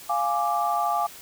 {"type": "chord", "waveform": "sine", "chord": "D diminished", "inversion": "first", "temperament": "equal", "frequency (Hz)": [698.5, 830.6, 1174.7], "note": ["F5", "Ab5", "D6"], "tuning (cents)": [0, 0, 0], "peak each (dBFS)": -26, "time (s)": [0.09, 1.07], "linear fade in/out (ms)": 10, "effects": ["white hiss -44 dBFS RMS until 1.21 s"]}